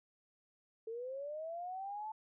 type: linear sweep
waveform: sine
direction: up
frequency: 440 to 880 Hz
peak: -40 dBFS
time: 0.87-2.12 s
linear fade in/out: 5 ms
effects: none